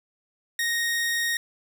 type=tone; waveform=sawtooth; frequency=1864.7 Hz; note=A#6; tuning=in tune; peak=-20 dBFS; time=0.59-1.37 s; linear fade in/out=2 ms; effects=none